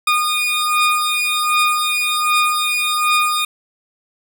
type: beating tone pair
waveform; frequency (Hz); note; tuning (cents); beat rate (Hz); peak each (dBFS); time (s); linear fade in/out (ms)
20% pulse; 1225 / 1226.3; D#6 / D#6; -27 / -26; 1.3; -13; 0.07-3.45; 5
effects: none